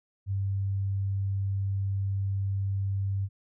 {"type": "tone", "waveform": "sine", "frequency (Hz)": 98, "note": "G2", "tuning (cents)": 0, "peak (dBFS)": -26, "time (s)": [0.26, 3.29], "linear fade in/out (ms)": 50, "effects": []}